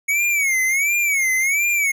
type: tone with vibrato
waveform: square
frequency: 2217 Hz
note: C#7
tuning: in tune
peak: -17 dBFS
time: 0.08-1.92 s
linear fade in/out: 10 ms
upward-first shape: sine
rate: 1.4 Hz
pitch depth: 140 cents each way
effects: none

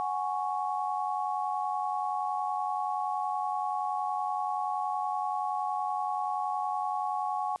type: chord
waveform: sine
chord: F# suspended second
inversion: none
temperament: equal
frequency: 740 / 830.6 / 1108.7 Hz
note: F#5 / G#5 / C#6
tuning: 0 / 0 / 0 cents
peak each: -33 / -32 / -34 dBFS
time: 0-7.56 s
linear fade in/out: 0 ms
effects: white hiss -62 dBFS RMS until 7.6 s + resampled to 24000 Hz

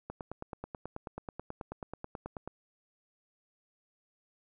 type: click train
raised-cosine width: 1 ms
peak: -25 dBFS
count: 23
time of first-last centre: 0.1-2.476 s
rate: 9.26 Hz
effects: none

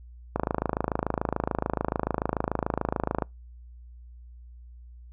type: click train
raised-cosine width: 1 ms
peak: -11 dBFS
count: 78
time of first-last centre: 0.36-3.222 s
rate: 26.9 Hz
effects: noise-tail reverb RT60 0.2 s tail -26 dB re dry + added 60 Hz sine -44 dBFS peak until 5.12 s

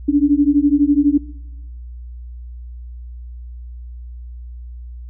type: beating tone pair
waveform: sine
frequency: 282.8 / 294.8 Hz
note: C#4 / D4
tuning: +35 / +7 cents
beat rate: 12 Hz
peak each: -14 dBFS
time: 0.08-1.18 s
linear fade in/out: 10 ms
effects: noise-tail reverb RT60 1.0 s tail -21 dB re dry + added 60 Hz sine -30 dBFS peak until 5.09 s

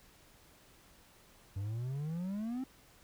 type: exponential sweep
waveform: triangle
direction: up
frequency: 95 to 267.7 Hz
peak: -33 dBFS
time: 1.56-2.64 s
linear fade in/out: 5 ms
effects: pink hiss -62 dBFS RMS until 3.03 s

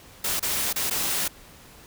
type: noise with dropouts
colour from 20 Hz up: white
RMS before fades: -26 dBFS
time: 0.24-1.28 s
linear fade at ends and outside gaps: 5 ms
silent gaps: 0.396-0.426 / 0.729-0.759 / 0.899-0.908 s
effects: pink hiss -49 dBFS RMS until 1.86 s

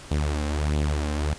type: tone with flanger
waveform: sawtooth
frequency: 74.3 Hz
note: D2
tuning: 21 cents sharp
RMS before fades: -25 dBFS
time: 0.11-1.34 s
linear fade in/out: 5 ms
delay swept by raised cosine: 0.27 to 3.87 ms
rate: 1.5 Hz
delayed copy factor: +0.65
effects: pink hiss -43 dBFS RMS until 1.38 s + resampled to 22050 Hz

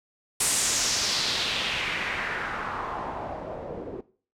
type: noise with low-pass filter sweep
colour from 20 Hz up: white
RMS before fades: -29 dBFS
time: 0.4-4.01 s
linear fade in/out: 5 ms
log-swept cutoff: 9400 to 400 Hz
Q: 2.4
effects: noise-tail reverb RT60 0.4 s tail -17 dB re dry

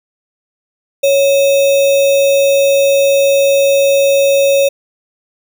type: tone with sample-and-hold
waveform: sine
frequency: 554.4 Hz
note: C#5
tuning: in tune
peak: -7 dBFS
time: 1.03-4.69 s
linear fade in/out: 10 ms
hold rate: 3150 Hz
effects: none

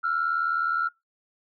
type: tone pair together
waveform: sine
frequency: 1340 / 1419.7 Hz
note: E6 / F6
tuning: +28 / +28 cents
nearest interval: minor second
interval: 100 cents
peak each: -24 / -26 dBFS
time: 0.03-0.89 s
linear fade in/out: 20 ms
effects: noise-tail reverb RT60 0.2 s tail -24 dB re dry + tanh soft clip ceiling -16 dBFS

